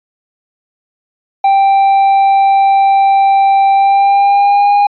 triangle tone with pitch glide, 785 to 815 Hz, G5 to G#5, +2 to -33 cents, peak -4 dBFS, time 1.44-4.87 s, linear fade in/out 5 ms, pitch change +65 cents, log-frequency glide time 3.74-4.74 s, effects resampled to 11025 Hz

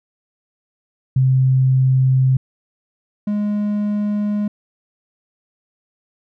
sine / triangle tone pair in turn, 130.8 / 207.6 Hz, C3 / G#3, 0 / 0 cents, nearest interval minor sixth, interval 800 cents, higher second, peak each -11 / -15 dBFS, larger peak first, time 1.16-2.37 / 3.27-4.48 s, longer neither, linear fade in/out 5 ms, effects none

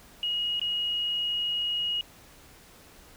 sine tone with dropouts, 2887 Hz, F#7, 43 cents flat, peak -26 dBFS, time 0.23-2.01 s, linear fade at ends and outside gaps 1 ms, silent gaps 0.596-0.615 s, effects pink hiss -53 dBFS RMS until 3.16 s

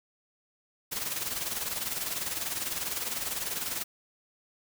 white noise with tremolo, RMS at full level -31 dBFS, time 0.91-3.84 s, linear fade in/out 20 ms, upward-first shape sine, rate 20 Hz, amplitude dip 60%, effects none

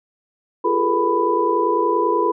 sine tone cluster, 343.5 / 400.8 / 431 / 481.4 / 993 Hz, F4 / G4 / A4 / B4 / B5, -29 / +38 / -36 / -44 / +9 cents, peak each -22 / -25 / -22 / -24 / -19 dBFS, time 0.64-2.32 s, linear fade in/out 10 ms, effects none

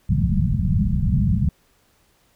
white low-pass noise, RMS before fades -19 dBFS, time 0.09-1.49 s, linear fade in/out 2 ms, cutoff 210 Hz, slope 96 dB/octave, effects pink hiss -61 dBFS RMS until 2.35 s

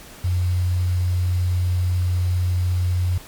sine tone with quantisation, 90 Hz, F#2, 47 cents flat, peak -17 dBFS, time 0.24-3.18 s, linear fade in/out 5 ms, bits 7, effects pink hiss -42 dBFS RMS until 3.27 s + MP3 96 kbps

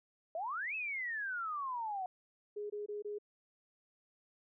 sine exponential two-way sweep, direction up then down, 622.3 to 2637 to 723 Hz, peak -36 dBFS, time 0.35-2.06 s, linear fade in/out 2 ms, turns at 0.75 s
sine tone bursts, 415.3 Hz, G#4, in tune, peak -38 dBFS, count 4, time 2.56-3.186 s, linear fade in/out 10 ms, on 140 ms, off 22 ms
effects none

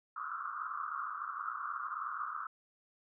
pink band-pass noise, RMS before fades -40 dBFS, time 0.16-2.47 s, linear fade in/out 5 ms, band 1100 to 1400 Hz, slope 96 dB/octave, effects none

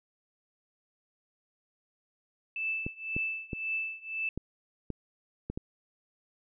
sine tone with tremolo, 2637 Hz, E7, in tune, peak -28 dBFS, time 2.56-4.29 s, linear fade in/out 2 ms, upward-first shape triangle, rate 1.9 Hz, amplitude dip 95%
clicks, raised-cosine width 3 ms, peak -21 dBFS, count 7, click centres 2.865 / 3.165 / 3.532 / 4.376 / 4.903 / 5.5 / 5.575 s
effects none

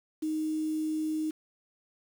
sine tone with quantisation, 311.5 Hz, D#4, 2 cents sharp, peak -28 dBFS, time 0.22-1.31 s, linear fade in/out 10 ms, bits 8, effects none

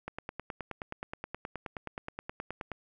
click train, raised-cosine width 0.5 ms, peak -22 dBFS, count 26, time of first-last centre 0.08-2.717 s, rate 9.48 Hz, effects none

